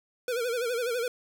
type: tone with vibrato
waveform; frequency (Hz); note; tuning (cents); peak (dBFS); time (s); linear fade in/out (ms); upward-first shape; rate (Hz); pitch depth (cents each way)
square; 480; B4; -49; -28; 0.28-1.08; 2; sine; 12; 98
effects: none